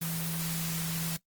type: tone in noise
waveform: sine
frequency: 164.81 Hz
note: E3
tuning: in tune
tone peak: -33 dBFS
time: 0.01-1.17 s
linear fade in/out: 10 ms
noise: white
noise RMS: -36 dBFS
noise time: 0.01-1.17 s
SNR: 0 dB
effects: noise-tail reverb RT60 0.1 s tail -18 dB re dry + Opus 24 kbps